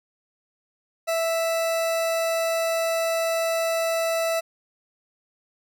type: tone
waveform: 40% pulse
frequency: 659.3 Hz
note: E5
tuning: in tune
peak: -21 dBFS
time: 1.07-4.41 s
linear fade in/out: 20 ms
effects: none